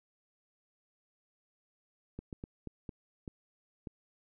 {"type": "clicks", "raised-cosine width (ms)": 3, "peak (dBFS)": -28, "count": 7, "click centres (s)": [2.19, 2.328, 2.439, 2.673, 2.892, 3.278, 3.872], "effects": []}